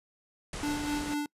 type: low-pass noise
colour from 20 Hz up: pink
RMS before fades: -39 dBFS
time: 0.53-1.14 s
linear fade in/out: 2 ms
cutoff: 9900 Hz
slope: 48 dB/octave
type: tone with tremolo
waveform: square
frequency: 293.7 Hz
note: D4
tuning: in tune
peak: -29 dBFS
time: 0.63-1.26 s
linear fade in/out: 2 ms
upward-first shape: sine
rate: 4.2 Hz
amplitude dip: 50%
effects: noise-tail reverb RT60 0.1 s tail -25 dB re dry + resampled to 32000 Hz